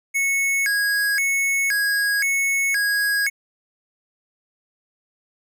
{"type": "tone with vibrato", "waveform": "square", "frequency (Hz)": 1906, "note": "A#6", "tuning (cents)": 38, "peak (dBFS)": -19, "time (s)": [0.14, 3.3], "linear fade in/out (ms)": 20, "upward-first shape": "square", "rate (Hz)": 0.96, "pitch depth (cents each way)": 250, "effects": []}